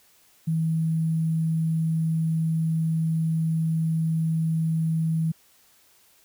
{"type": "tone with sample-and-hold", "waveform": "sine", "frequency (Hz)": 161.4, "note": "E3", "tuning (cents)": -36, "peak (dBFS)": -21, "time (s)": [0.47, 5.32], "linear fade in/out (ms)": 10, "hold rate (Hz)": 11025, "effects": ["white hiss -59 dBFS RMS until 6.24 s"]}